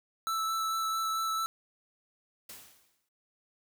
square tone with vibrato, 1318.5 Hz, E6, in tune, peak -30 dBFS, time 0.27-1.46 s, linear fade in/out 0 ms, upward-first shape sine, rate 4.5 Hz, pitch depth 9 cents each way
white noise with exponential decay, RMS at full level -44 dBFS, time 2.49-3.09 s, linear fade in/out 5 ms, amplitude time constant 130 ms
effects none

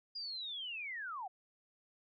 sine linear sweep, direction down, 4890 to 704 Hz, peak -40 dBFS, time 0.15-1.28 s, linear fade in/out 10 ms, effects none

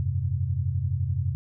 sine chord, F suspended second, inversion none, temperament equal with one note detuned, 87.31 / 99.02 / 130.81 Hz, F2 / G2 / C3, 0 / +18 / 0 cents, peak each -28 dBFS, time 0-1.35 s, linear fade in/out 0 ms, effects none

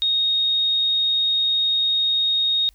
sine tone, 3729 Hz, A#7, in tune, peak -17 dBFS, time 0.02-2.69 s, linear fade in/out 0 ms, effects added 50 Hz sine -51 dBFS peak until 2.74 s + white hiss -62 dBFS RMS until 2.74 s

